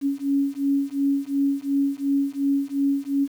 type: beating tone pair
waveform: sine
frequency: 277.2 / 280 Hz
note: C#4 / C#4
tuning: 0 / +18 cents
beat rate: 2.8 Hz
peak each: -23 dBFS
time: 0.01-3.28 s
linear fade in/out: 50 ms
effects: 8-bit